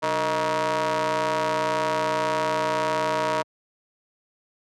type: ring-modulated tone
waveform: sawtooth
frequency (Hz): 163.8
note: E3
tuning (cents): -11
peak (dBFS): -15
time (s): 0.02-3.43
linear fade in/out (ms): 20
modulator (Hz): 788
effects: high-pass 100 Hz 12 dB/octave + low-pass 7000 Hz 12 dB/octave